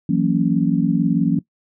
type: chord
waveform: sine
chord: F# dominant seventh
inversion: third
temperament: just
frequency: 166.5 / 185 / 231.2 / 277.5 Hz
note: E3 / F#3 / A#3 / C#4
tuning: +18 / 0 / -14 / +2 cents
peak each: -20 dBFS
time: 0.09-1.39 s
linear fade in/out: 5 ms
effects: noise-tail reverb RT60 0.1 s tail -19 dB re dry